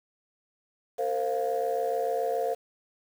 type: chord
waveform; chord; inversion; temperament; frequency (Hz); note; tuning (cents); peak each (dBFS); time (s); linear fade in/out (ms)
sine; Bb suspended second; none; equal with one note detuned; 456.3 / 523.3 / 698.5; Bb4 / C5 / F5; -37 / 0 / 0; -29; 0.98-2.55; 20
effects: tanh soft clip ceiling -19 dBFS + 8-bit